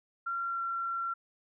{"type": "tone with pitch glide", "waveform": "sine", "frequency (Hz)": [1374, 1363.7], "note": ["F6", "F6"], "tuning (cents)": [-29, -42], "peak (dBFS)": -31, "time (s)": [0.26, 1.14], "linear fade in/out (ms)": 10, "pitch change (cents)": -13, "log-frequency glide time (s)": [0.46, 0.61], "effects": []}